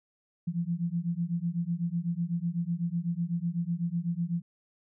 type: beating tone pair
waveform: sine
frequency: 167.1 / 175.1 Hz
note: E3 / F3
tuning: +24 / +5 cents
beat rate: 8 Hz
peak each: -31 dBFS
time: 0.47-4.42 s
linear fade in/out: 10 ms
effects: none